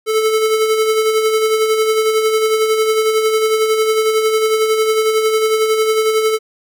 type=tone with tremolo; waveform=square; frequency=437.5 Hz; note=A4; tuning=10 cents flat; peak=-11 dBFS; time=0.06-6.39 s; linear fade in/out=50 ms; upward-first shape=sine; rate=11 Hz; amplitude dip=45%; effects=none